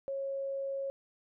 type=tone; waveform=sine; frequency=547 Hz; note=C#5; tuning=23 cents flat; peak=-33 dBFS; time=0.08-0.9 s; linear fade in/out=0 ms; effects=none